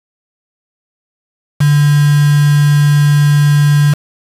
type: tone with quantisation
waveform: sine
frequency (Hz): 146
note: D3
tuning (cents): -10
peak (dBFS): -6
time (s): 1.6-3.94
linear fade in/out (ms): 10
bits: 3
effects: resampled to 32000 Hz